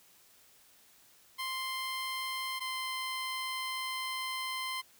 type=tone pair in turn; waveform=15% pulse; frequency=1046.5 / 1039.3 Hz; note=C6 / C6; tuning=0 / -12 cents; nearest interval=unison; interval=12 cents; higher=first; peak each=-28 dBFS; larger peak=neither; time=1.38-2.6 / 2.6-4.82 s; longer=second; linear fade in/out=20 ms; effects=white hiss -62 dBFS RMS until 4.99 s